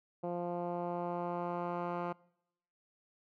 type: tone with low-pass filter sweep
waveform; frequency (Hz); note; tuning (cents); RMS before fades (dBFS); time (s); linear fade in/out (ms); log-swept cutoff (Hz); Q
10% pulse; 174.61; F3; 0; -37; 0.23-2.13; 10; 640 to 1400; 1.4
effects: noise-tail reverb RT60 0.8 s tail -24 dB re dry